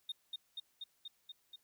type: tone with echo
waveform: sine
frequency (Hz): 3681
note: A#7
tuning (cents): -23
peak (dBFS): -35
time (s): 0.09-0.12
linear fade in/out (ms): 5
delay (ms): 240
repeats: 6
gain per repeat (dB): -2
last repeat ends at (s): 1.56
effects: tanh soft clip ceiling -36 dBFS + white hiss -75 dBFS RMS until 1.63 s